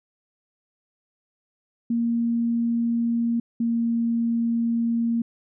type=tone pair in turn; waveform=sine; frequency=233.5 / 232.2 Hz; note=A#3 / A#3; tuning=+3 / -7 cents; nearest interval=unison; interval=10 cents; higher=first; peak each=-20 dBFS; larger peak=neither; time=1.9-3.4 / 3.6-5.22 s; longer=second; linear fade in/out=5 ms; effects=none